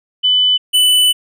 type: tone pair in turn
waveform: sine / square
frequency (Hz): 3000 / 2989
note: F#7 / F#7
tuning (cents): +23 / +17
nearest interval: unison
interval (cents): 6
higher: first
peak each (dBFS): -9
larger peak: neither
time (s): 0.23-0.58 / 0.73-1.13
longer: second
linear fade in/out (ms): 20
effects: none